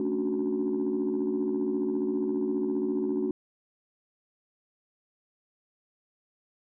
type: chord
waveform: sine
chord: D major seventh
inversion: second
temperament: equal with one note detuned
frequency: 220 / 278.9 / 293.7 / 370 Hz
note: A3 / C#4 / D4 / F#4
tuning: 0 / +11 / 0 / 0 cents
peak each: -32 / -30 / -32 / -28 dBFS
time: 0-3.31 s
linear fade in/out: 2 ms
effects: tanh soft clip ceiling -20 dBFS